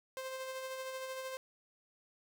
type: tone with tremolo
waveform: sawtooth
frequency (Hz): 523.3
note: C5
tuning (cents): 0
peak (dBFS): -35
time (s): 0.17-1.37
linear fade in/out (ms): 0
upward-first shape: sine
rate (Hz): 13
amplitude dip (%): 35
effects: none